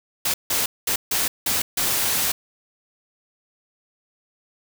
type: noise bursts at uneven times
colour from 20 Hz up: white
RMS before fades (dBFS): -22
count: 6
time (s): 0.25-0.34 / 0.5-0.66 / 0.87-0.96 / 1.11-1.28 / 1.46-1.62 / 1.77-2.32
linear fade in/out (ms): 5
effects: none